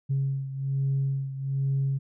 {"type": "beating tone pair", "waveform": "sine", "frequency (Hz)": [136.2, 137.4], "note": ["C#3", "C#3"], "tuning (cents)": [-30, -15], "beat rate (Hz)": 1.2, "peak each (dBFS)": [-25, -30], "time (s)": [0.09, 1.99], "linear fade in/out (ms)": 20, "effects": ["tanh soft clip ceiling -19 dBFS"]}